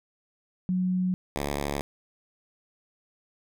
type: tone pair in turn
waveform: sine / 5% pulse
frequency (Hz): 183.4 / 71.41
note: F#3 / D2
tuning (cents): -15 / -48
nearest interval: octave + major third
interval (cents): 1633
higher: first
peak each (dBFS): -23 / -17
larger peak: second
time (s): 0.69-1.14 / 1.36-1.81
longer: neither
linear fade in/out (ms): 0
effects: none